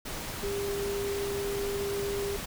sine tone in noise, 401.1 Hz, G4, 40 cents sharp, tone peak -30 dBFS, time 0.43-2.37 s, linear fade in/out 10 ms, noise pink, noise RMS -37 dBFS, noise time 0.05-2.46 s, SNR +4 dB, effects none

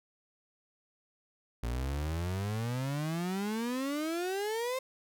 35% pulse exponential sweep, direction up, 56.8 to 530 Hz, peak -30 dBFS, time 1.63-4.79 s, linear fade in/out 5 ms, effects none

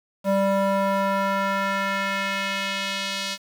square tone with band-pass filter sweep, 196 Hz, G3, in tune, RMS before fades -24 dBFS, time 0.24-3.38 s, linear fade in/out 50 ms, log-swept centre 590 to 4200 Hz, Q 1.3, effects 7-bit

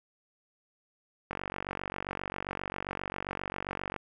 click train, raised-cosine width 0.5 ms, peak -19 dBFS, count 127, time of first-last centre 1.31-3.963 s, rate 47.5 Hz, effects none

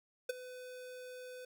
square tone with ADSR envelope, 503 Hz, B4, 32 cents sharp, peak -31 dBFS, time 0.29-1.45 s, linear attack 7 ms, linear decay 17 ms, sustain -16 dB, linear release 4 ms, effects none

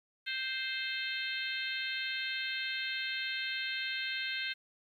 harmonic tone, 523.3 Hz, C5, in tune, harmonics 3 / 4 / 5 / 6 / 7 / 8, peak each -39 / -40 / -41 / -42 / -42 / -43 dBFS, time 0.26-4.54 s, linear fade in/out 20 ms, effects 11-bit

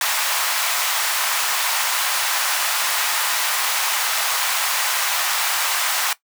pink high-pass noise, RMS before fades -21 dBFS, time 0.01-6.13 s, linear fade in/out 2 ms, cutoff 840 Hz, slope 24 dB/octave, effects noise-tail reverb RT60 0.1 s tail -17 dB re dry

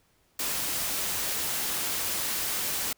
white noise, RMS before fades -30 dBFS, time 0.39-2.93 s, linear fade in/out 5 ms, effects pink hiss -67 dBFS RMS until 2.97 s

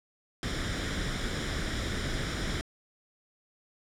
pink noise with comb filter, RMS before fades -32 dBFS, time 0.43-2.61 s, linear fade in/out 0 ms, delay 0.56 ms, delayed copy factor +0.6, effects low-pass 6000 Hz 12 dB/octave

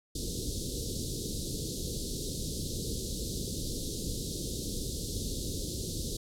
pink band-stop noise, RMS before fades -35 dBFS, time 0.15-6.17 s, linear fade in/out 5 ms, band 490 to 3700 Hz, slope 48 dB/octave, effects low-pass 11000 Hz 12 dB/octave

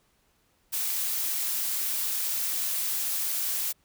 blue noise, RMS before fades -29 dBFS, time 0.72-3.73 s, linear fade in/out 20 ms, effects pink hiss -68 dBFS RMS until 3.84 s

